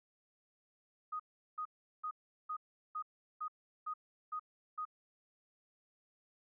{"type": "tone bursts", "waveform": "sine", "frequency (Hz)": 1245, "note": "D#6", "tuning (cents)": 1, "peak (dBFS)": -37, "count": 9, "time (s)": [1.12, 4.853], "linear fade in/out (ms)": 10, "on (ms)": 77, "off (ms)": 380, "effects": []}